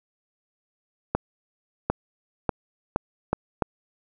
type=accelerating click train; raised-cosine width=1 ms; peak=-7 dBFS; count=6; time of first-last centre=1.15-3.622 s; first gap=750 ms; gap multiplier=0.79; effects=none